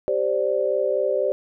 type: chord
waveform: sine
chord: G suspended fourth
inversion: none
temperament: equal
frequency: 392 / 523.3 / 587.3 Hz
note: G4 / C5 / D5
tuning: 0 / 0 / 0 cents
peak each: -25 / -23 / -23 dBFS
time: 0.08-1.32 s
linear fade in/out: 0 ms
effects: none